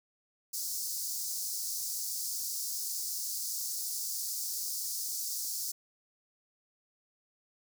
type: high-pass noise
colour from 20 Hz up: pink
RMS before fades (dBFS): -36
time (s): 0.53-5.72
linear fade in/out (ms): 10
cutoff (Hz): 4800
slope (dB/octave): 48
effects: none